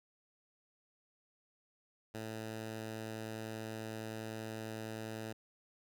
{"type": "tone", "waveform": "10% pulse", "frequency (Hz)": 110.6, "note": "A2", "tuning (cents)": 9, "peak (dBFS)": -33, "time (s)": [2.14, 5.33], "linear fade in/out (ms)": 10, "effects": []}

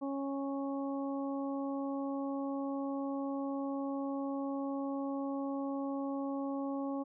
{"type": "harmonic tone", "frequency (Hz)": 275.9, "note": "C#4", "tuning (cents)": -8, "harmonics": [1, 2, 3, 4], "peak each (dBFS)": [-35, -41, -45, -47], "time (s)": [0.01, 7.04], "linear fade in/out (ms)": 20, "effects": []}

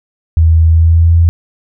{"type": "tone with pitch glide", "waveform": "sine", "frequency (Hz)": [81.2, 84.06], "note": ["E2", "E2"], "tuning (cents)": [-26, 34], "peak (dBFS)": -4, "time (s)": [0.37, 1.29], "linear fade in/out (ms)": 0, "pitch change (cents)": 60, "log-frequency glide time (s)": [0.68, 1.17], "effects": []}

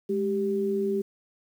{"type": "tone pair together", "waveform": "sine", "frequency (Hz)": [207.7, 392], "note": ["G#3", "G4"], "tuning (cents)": [0, 0], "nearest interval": "major seventh", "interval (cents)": 1100, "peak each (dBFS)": [-29, -25], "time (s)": [0.09, 1.02], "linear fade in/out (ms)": 10, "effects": ["9-bit"]}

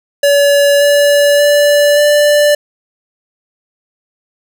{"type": "tone with pitch steps", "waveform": "square", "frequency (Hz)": [570, 576, 582, 588.1], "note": ["C#5", "D5", "D5", "D5"], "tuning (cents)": [48, -34, -16, 2], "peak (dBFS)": -7, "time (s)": [0.23, 2.55], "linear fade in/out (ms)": 5, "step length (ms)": 580, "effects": []}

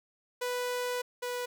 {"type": "tone pair in turn", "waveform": "sawtooth", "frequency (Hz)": [493.9, 491.2], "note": ["B4", "B4"], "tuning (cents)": [0, -9], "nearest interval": "unison", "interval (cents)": 9, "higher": "first", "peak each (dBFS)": [-27, -29], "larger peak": "first", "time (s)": [[0.41, 1.02], [1.22, 1.46]], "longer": "first", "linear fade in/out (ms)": 10, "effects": []}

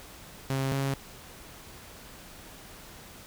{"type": "tone pair in turn", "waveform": "sawtooth", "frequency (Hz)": [134.6, 136.72], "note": ["C3", "C#3"], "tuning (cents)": [49, -24], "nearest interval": "unison", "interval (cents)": 27, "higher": "second", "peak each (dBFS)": -23, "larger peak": "neither", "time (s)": [[0.5, 0.72], [0.72, 0.94]], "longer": "neither", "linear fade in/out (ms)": 0, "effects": ["pink hiss -48 dBFS RMS until 3.26 s"]}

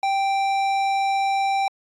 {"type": "tone with tanh clipping", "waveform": "sine", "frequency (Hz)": 784, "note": "G5", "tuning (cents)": 0, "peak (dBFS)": -21, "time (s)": [0.03, 1.68], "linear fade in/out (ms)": 2, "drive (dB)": 14, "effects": ["AAC 64 kbps"]}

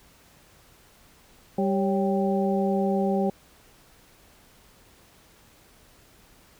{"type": "harmonic tone with a mistuned harmonic", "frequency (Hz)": 196, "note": "G3", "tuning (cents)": 0, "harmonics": [1, 2, 3, 4], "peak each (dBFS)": [-24, -27, -29, -30], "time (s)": [1.58, 3.3], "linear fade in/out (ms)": 5, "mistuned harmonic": 3, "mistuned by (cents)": -92, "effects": ["pink hiss -56 dBFS RMS until 6.59 s"]}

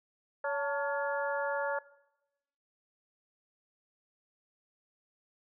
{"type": "harmonic tone with a mistuned harmonic", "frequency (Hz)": 282, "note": "C#4", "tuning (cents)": 30, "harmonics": [2, 3, 4, 5, 6], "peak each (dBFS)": [-33, -37, -42, -38, -40], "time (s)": [0.44, 1.79], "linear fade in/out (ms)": 5, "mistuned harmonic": 3, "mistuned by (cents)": 84, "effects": ["noise-tail reverb RT60 0.9 s tail -19 dB re dry"]}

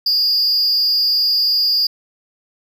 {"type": "tone with amplitude modulation", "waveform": "triangle", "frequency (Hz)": 4822, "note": "D8", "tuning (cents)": 45, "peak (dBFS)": -9, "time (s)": [0.06, 1.87], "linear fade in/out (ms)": 5, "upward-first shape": "sine", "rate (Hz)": 299, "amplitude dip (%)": 65, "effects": []}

